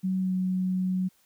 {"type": "tone with pitch glide", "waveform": "sine", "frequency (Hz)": [187.5, 185.24], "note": ["F#3", "F#3"], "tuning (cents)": [23, 2], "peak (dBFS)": -24, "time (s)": [0.03, 1.09], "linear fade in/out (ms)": 20, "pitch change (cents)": -21, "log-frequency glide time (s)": [0.2, 0.33], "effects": ["white hiss -65 dBFS RMS until 1.25 s"]}